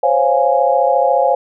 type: chord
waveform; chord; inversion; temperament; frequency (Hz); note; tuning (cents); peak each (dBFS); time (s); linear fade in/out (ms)
sine; Db major seventh; third; equal with one note detuned; 520.2 / 554.4 / 698.5 / 830.6; C5 / Db5 / F5 / Ab5; -10 / 0 / 0 / 0; -16; 0.03-1.35; 5
effects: none